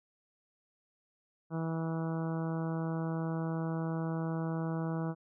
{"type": "harmonic tone", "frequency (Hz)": 162.9, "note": "E3", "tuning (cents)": -20, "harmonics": [1, 2, 3, 4, 5, 6, 7, 8, 9], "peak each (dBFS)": [-33, -39, -43, -45, -47, -49, -50, -51, -52], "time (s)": [1.5, 5.15], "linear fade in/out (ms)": 50, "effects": []}